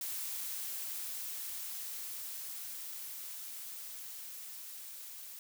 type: noise with level ramp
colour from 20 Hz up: blue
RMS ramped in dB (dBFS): -39 to -48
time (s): 0.01-5.39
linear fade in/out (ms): 2
effects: none